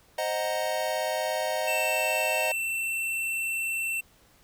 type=chord; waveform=square; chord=C half-diminished seventh; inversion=none; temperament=equal; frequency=523.3 / 622.3 / 740 / 932.3 Hz; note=C5 / Eb5 / Gb5 / Bb5; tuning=0 / 0 / 0 / 0 cents; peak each=-35 / -30 / -34 / -36 dBFS; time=0.18-2.52 s; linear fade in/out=5 ms
type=tone with pitch glide; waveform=square; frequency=2673 to 2690 Hz; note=E7 to E7; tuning=+23 to +34 cents; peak=-28 dBFS; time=1.67-4.01 s; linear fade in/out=10 ms; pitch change=+11 cents; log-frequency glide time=1.96-2.9 s
effects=pink hiss -60 dBFS RMS until 4.43 s